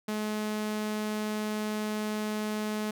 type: tone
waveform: sawtooth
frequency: 213.1 Hz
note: G#3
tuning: 45 cents sharp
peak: -26 dBFS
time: 0.08-2.91 s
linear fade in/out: 5 ms
effects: none